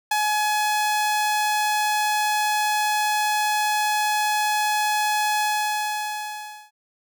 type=tone with ADSR envelope; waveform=sawtooth; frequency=845 Hz; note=G#5; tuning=30 cents sharp; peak=-14 dBFS; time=0.11-6.71 s; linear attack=6 ms; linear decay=23 ms; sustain=-2 dB; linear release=1300 ms; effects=none